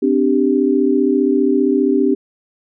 sine chord, C suspended second, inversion none, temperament equal with one note detuned, 258.6 / 293.7 / 392 Hz, C4 / D4 / G4, -20 / 0 / 0 cents, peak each -16 dBFS, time 0.02-2.15 s, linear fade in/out 10 ms, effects none

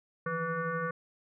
sine tone with frequency modulation, 821 Hz, G#5, 20 cents flat, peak -30 dBFS, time 0.26-0.91 s, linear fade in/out 5 ms, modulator 326 Hz, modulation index 2.4, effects none

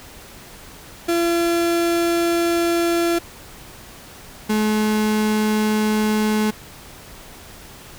35% pulse tone pair in turn, 340 / 214.2 Hz, F4 / A3, -46 / -46 cents, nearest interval minor sixth, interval 800 cents, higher first, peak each -15 dBFS, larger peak neither, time 1.08-3.19 / 4.49-6.51 s, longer first, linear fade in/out 10 ms, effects pink hiss -41 dBFS RMS until 7.98 s

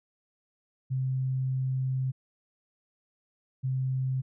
sine tone pair in turn, 130.81 / 130.81 Hz, C3 / C3, 0 / 0 cents, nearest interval unison, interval 0 cents, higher neither, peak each -26 dBFS, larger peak neither, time 0.9-2.12 / 3.63-4.22 s, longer first, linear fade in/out 20 ms, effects none

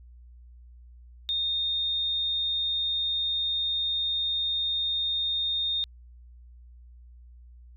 sine tone, 3670 Hz, A#7, 28 cents flat, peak -25 dBFS, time 1.29-5.84 s, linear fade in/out 0 ms, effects added 60 Hz sine -47 dBFS peak until 7.76 s

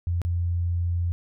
sine tone with dropouts, 86.6 Hz, F2, 14 cents flat, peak -22 dBFS, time 0.07-1.12 s, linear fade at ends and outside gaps 0 ms, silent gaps 0.217-0.25 s, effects none

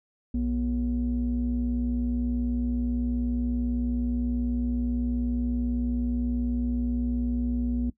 sine tone pair together, 60.5 / 242 Hz, B1 / B3, -35 / -35 cents, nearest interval 2 octaves, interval 2400 cents, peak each -27 / -25 dBFS, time 0.34-7.9 s, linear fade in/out 5 ms, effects noise-tail reverb RT60 0.1 s tail -18 dB re dry + tanh soft clip ceiling -19 dBFS

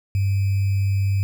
sine tone with sample-and-hold, 98 Hz, G2, in tune, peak -17 dBFS, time 0.15-1.23 s, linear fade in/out 0 ms, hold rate 2450 Hz, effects none

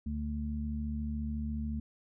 harmonic tone, 74.1 Hz, D2, 16 cents sharp, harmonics 1 / 2 / 3, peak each -35 / -45 / -36 dBFS, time 0.06-1.8 s, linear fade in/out 5 ms, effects none

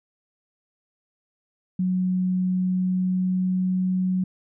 sine tone with pitch glide, 183.9 to 184.97 Hz, F#3 to F#3, -10 to 0 cents, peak -20 dBFS, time 1.79-4.24 s, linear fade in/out 5 ms, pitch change +10 cents, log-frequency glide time 2.47-3.93 s, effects none

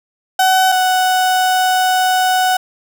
35% pulse tone pair in turn, 753 / 742.6 Hz, F#5 / F#5, +30 / +6 cents, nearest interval unison, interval 24 cents, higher first, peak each -8 / -10 dBFS, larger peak first, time 0.39-0.72 / 0.72-2.57 s, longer second, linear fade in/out 5 ms, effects none

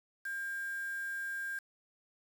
sine tone with quantisation, 1600 Hz, G6, 35 cents sharp, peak -36 dBFS, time 0.25-1.59 s, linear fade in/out 5 ms, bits 8, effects none

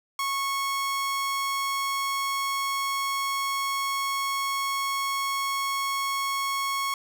sawtooth tone, 1100 Hz, C#6, 14 cents flat, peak -22 dBFS, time 0.19-6.94 s, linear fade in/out 2 ms, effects none

